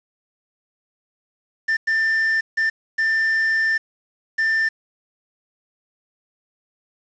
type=tone bursts at uneven times; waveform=triangle; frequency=1787 Hz; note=A6; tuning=26 cents sharp; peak=-15 dBFS; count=5; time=1.68-1.77 / 1.87-2.41 / 2.57-2.7 / 2.98-3.78 / 4.38-4.69 s; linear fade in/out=10 ms; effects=resampled to 16000 Hz + 7-bit